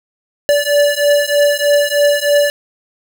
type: beating tone pair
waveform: square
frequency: 578 / 581.2 Hz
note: D5 / D5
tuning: -28 / -18 cents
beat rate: 3.2 Hz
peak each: -14 dBFS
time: 0.49-2.5 s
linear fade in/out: 0 ms
effects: none